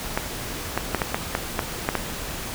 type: clicks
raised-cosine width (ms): 0.5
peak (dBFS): -6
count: 9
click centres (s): 0.175 / 0.776 / 0.947 / 1.018 / 1.145 / 1.351 / 1.592 / 1.889 / 1.953
effects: pink hiss -32 dBFS RMS until 2.54 s